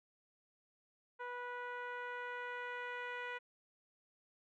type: tone with low-pass filter sweep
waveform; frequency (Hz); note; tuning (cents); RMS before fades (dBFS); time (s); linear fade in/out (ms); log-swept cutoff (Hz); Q
10% pulse; 490; B4; -14; -44; 1.19-3.39; 20; 1300 to 2100; 1.5
effects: none